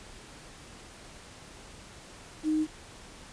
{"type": "tone with quantisation", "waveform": "sine", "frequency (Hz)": 310, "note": "D#4", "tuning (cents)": -6, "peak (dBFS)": -24, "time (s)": [2.43, 2.67], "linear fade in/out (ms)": 50, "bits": 8, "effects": ["pink hiss -49 dBFS RMS until 3.32 s", "resampled to 22050 Hz"]}